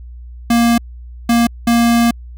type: tone bursts at uneven times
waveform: square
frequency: 234.5 Hz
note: A#3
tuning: 11 cents sharp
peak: -10 dBFS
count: 3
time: 0.5-0.78 / 1.29-1.47 / 1.67-2.11 s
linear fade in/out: 5 ms
effects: added 60 Hz sine -30 dBFS peak until 2.37 s